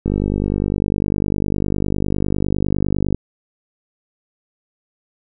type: click train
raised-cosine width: 3 ms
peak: -6 dBFS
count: 155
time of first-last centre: 0.06-3.146 s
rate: 49.9 Hz
effects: none